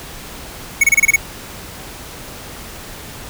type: tone bursts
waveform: square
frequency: 2217 Hz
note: C#7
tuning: in tune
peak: -8 dBFS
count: 7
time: 0.81-1.161 s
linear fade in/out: 5 ms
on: 27 ms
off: 27 ms
effects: pink hiss -33 dBFS RMS until 3.29 s